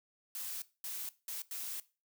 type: noise bursts at uneven times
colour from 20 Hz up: blue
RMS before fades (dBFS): -41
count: 4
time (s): 0.35-0.62 / 0.84-1.09 / 1.28-1.42 / 1.51-1.8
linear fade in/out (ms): 2
effects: noise-tail reverb RT60 0.3 s tail -18 dB re dry